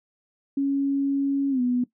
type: tone with pitch glide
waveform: sine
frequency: 277.2 to 247 Hz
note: C#4 to B3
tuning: 0 to 0 cents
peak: -20 dBFS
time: 0.57-1.84 s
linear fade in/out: 5 ms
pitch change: -200 cents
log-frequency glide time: 1.5-1.61 s
effects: noise-tail reverb RT60 0.1 s tail -17 dB re dry